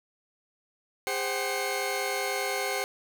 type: tone cluster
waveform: sawtooth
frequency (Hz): 405 / 522 / 760 / 2148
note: G#4 / C5 / F#5 / C7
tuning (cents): -43 / -4 / +46 / +45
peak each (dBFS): -30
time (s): 1.07-2.84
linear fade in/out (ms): 0
effects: none